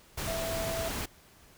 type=tone in noise; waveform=sine; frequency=659.3 Hz; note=E5; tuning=in tune; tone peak=-33 dBFS; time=0.27-0.89 s; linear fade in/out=10 ms; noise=pink; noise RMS=-35 dBFS; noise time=0.17-1.06 s; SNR=-1 dB; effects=pink hiss -58 dBFS RMS until 1.57 s